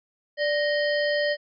harmonic tone with a mistuned harmonic, 622.3 Hz, D#5, in tune, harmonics 1 / 3 / 5 / 7 / 8, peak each -23 / -27 / -35 / -36 / -37 dBFS, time 0.37-1.37 s, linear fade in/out 50 ms, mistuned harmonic 1, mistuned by -100 cents, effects none

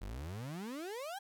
35% pulse exponential sweep, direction up, 43.65 to 830.6 Hz, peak -39 dBFS, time 0.01-1.19 s, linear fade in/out 10 ms, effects 13-bit

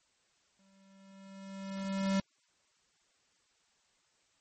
square tone with exponential growth, 194.2 Hz, G3, 16 cents flat, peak -27 dBFS, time 0.59-2.2 s, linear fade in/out 2 ms, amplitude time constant 350 ms, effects white hiss -72 dBFS RMS until 4.4 s + MP3 32 kbps

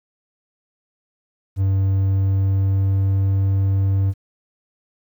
triangle tone with pitch glide, 96.6 to 97.16 Hz, G2 to G2, -25 to -15 cents, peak -13 dBFS, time 1.56-4.14 s, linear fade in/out 50 ms, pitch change +10 cents, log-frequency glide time 1.84-3.31 s, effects 9-bit

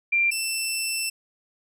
sine / 15% pulse tone pair in turn, 2373 / 2671 Hz, D7 / E7, +17 / +22 cents, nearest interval major second, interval 205 cents, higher second, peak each -18 dBFS, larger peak neither, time 0.12-0.31 / 0.31-1.1 s, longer second, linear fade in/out 10 ms, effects none

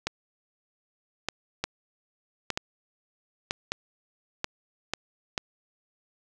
two click trains, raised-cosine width 0.2 ms, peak -10 / -10 dBFS, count 5 / 5, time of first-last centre 0.07-4.936 / 1.64-5.378 s, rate 0.822 / 1.07 Hz, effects none

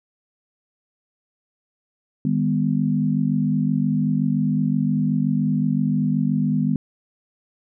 sine tone cluster, 155 / 202.7 / 248.4 Hz, D#3 / G#3 / B3, -6 / -42 / +10 cents, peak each -22 dBFS, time 2.25-6.76 s, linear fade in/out 2 ms, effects none

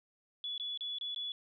sine tone with dropouts, 3417 Hz, G#7, 49 cents sharp, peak -36 dBFS, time 0.44-1.32 s, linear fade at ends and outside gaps 1 ms, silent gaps 0.579-0.598 / 0.775-0.808 / 0.985-1.011 / 1.147-1.161 s, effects none

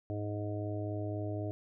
harmonic tone, 103.83 Hz, G#2, in tune, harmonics 1 / 3 / 4 / 5 / 6 / 7, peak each -36 / -40 / -44 / -52 / -42 / -50 dBFS, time 0.1-1.51 s, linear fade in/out 0 ms, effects none

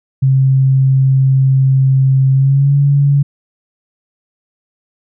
sine tone with pitch glide, 133.5 to 141.44 Hz, C3 to C#3, +35 to +35 cents, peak -7 dBFS, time 0.22-3.23 s, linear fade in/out 10 ms, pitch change +100 cents, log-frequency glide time 2.32-2.75 s, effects none

